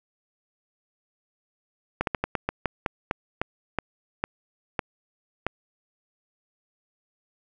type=slowing click train; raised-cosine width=0.5 ms; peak=-9 dBFS; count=14; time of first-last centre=2.01-5.466 s; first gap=62 ms; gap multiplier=1.22; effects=none